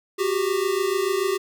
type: tone pair together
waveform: square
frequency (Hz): 370 / 396.9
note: F#4 / G4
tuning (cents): 0 / +22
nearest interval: minor second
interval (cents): 122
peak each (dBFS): -25 / -24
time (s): 0.18-1.38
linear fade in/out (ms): 20
effects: none